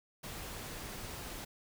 pink noise, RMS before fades -44 dBFS, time 0.23-1.45 s, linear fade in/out 10 ms, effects none

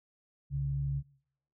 sine tone pair together, 65.4 / 138.4 Hz, C2 / C#3, 0 / -2 cents, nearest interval octave + minor second, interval 1298 cents, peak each -38 / -30 dBFS, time 0.5-1.03 s, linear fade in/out 50 ms, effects noise-tail reverb RT60 0.7 s tail -23 dB re dry

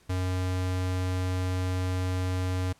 square tone, 92 Hz, F#2, 9 cents flat, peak -27 dBFS, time 0.09-2.73 s, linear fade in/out 10 ms, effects pink hiss -61 dBFS RMS until 2.79 s + low-pass 11000 Hz 12 dB/octave

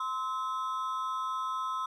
triangle ring-modulated tone, 1166 Hz, D6, 13 cents flat, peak -26 dBFS, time 0-1.86 s, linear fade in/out 5 ms, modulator 128 Hz, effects none

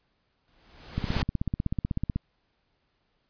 pink noise with exponential growth, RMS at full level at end -28 dBFS, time 0.48-1.22 s, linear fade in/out 0 ms, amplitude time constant 160 ms
click train, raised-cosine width 5 ms, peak -15 dBFS, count 20, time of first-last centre 0.98-2.16 s, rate 16.1 Hz
effects pink hiss -73 dBFS RMS until 3.29 s + resampled to 11025 Hz

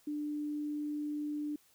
sine tone, 296.8 Hz, D4, 18 cents sharp, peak -34 dBFS, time 0.07-1.56 s, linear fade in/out 5 ms, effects white hiss -67 dBFS RMS until 1.74 s

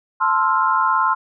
sine chord, F major seventh, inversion first, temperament equal, 880 / 1046.5 / 1318.5 / 1396.9 Hz, A5 / C6 / E6 / F6, 0 / 0 / 0 / 0 cents, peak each -22 / -17 / -22 / -22 dBFS, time 0.2-1.15 s, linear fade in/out 20 ms, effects none

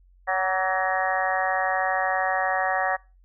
harmonic tone with a mistuned harmonic, 187.4 Hz, F#3, 22 cents sharp, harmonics 3 / 4 / 5 / 6 / 7 / 8 / 9 / 10, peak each -30 / -25 / -34 / -31 / -35 / -38 / -30 / -29 dBFS, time 0.27-2.97 s, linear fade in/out 20 ms, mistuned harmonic 6, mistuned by +29 cents, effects noise-tail reverb RT60 0.3 s tail -25 dB re dry + added 45 Hz sine -53 dBFS peak until 3.24 s

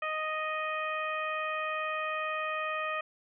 harmonic tone, 622.3 Hz, D#5, in tune, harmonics 1 / 2 / 3 / 4 / 5, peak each -37 / -34 / -38 / -38 / -48 dBFS, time 0.02-3.01 s, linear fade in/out 5 ms, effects none

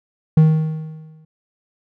triangle tone with exponential decay, 157.2 Hz, D#3, 18 cents sharp, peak -4 dBFS, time 0.37-1.25 s, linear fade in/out 5 ms, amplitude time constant 190 ms, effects none

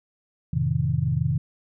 sine chord, F dominant seventh, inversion none, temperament just, 87.31 / 109.13 / 130.96 / 157.15 Hz, F2 / A2 / C3 / Eb3, 0 / -14 / +2 / +18 cents, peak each -29 / -29 / -24 / -25 dBFS, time 0.53-1.38 s, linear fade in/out 5 ms, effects none

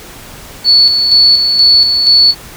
sine tone with tremolo, 4435 Hz, C#8, in tune, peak -3 dBFS, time 0.64-2.35 s, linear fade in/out 50 ms, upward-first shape square, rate 2.1 Hz, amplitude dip 45%, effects pink hiss -32 dBFS RMS until 2.56 s

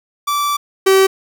45% pulse tone pair in turn, 1162 / 384.5 Hz, D6 / G4, -19 / -33 cents, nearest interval octave + perfect fifth, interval 1914 cents, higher first, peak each -15 / -8 dBFS, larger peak second, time 0.27-0.57 / 0.86-1.07 s, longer first, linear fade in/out 10 ms, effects none

